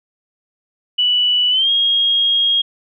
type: tone with pitch glide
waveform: sine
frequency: 2959 to 3264 Hz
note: F#7 to G#7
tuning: -1 to -31 cents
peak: -12 dBFS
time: 0.98-2.62 s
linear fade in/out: 10 ms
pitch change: +170 cents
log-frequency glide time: 1.5-1.7 s
effects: none

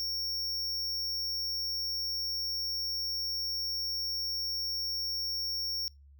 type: tone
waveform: square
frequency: 5500 Hz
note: F8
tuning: 27 cents flat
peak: -32 dBFS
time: 0-5.88 s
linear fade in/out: 0 ms
effects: noise-tail reverb RT60 0.2 s tail -26 dB re dry + added 70 Hz sine -53 dBFS peak until 6.19 s

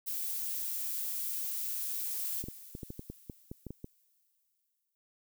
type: noise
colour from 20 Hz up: violet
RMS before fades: -36 dBFS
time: 0.06-2.43 s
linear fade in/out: 20 ms
type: noise with exponential decay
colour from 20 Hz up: violet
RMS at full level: -44 dBFS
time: 2.19-4.95 s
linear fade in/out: 0 ms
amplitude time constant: 600 ms
type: clicks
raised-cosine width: 3 ms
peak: -28 dBFS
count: 12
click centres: 2.44 / 2.485 / 2.751 / 2.832 / 2.904 / 2.994 / 3.1 / 3.298 / 3.515 / 3.667 / 3.706 / 3.844 s
effects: none

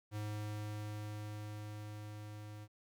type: tone with level ramp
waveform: square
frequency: 105.5 Hz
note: G#2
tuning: 28 cents sharp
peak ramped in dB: -39 to -48 dBFS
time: 0.11-2.68 s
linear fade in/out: 50 ms
effects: 13-bit

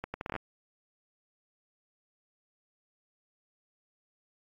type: accelerating click train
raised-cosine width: 0.5 ms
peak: -20 dBFS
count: 9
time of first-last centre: 0.04-0.363 s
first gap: 100 ms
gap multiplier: 0.71
effects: AAC 48 kbps

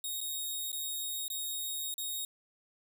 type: tone with dropouts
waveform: 10% pulse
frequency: 3751 Hz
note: A#7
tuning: 10 cents sharp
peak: -27 dBFS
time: 0.04-2.25 s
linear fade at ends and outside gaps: 2 ms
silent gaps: 0.206-0.212 / 0.718-0.728 / 1.281-1.301 / 1.941-1.98 s
effects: none

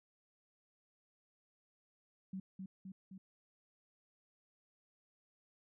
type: tone with echo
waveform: sine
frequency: 190 Hz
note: F#3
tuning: 46 cents sharp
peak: -40 dBFS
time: 2.33-2.4 s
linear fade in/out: 5 ms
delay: 260 ms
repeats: 3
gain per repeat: -3 dB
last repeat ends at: 3.18 s
effects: none

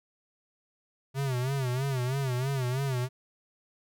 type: tone with vibrato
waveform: square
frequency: 131 Hz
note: C3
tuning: 2 cents sharp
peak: -28 dBFS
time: 1.14-3.09 s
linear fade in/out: 50 ms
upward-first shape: sine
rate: 3.1 Hz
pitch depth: 110 cents each way
effects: none

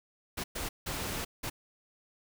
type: noise bursts at uneven times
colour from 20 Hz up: pink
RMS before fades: -36 dBFS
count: 4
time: 0.37-0.44 / 0.55-0.69 / 0.86-1.25 / 1.43-1.5 s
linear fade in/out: 10 ms
effects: none

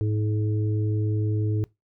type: harmonic tone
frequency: 106.5 Hz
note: G#2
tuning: 44 cents sharp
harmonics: 1 / 3 / 4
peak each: -22 / -32 / -34 dBFS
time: 0.01-1.64 s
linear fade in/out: 0 ms
effects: noise-tail reverb RT60 0.2 s tail -22 dB re dry

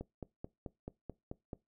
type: click train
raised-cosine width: 2 ms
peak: -28 dBFS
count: 8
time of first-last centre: 0.01-1.532 s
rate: 4.6 Hz
effects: noise-tail reverb RT60 0.2 s tail -21 dB re dry

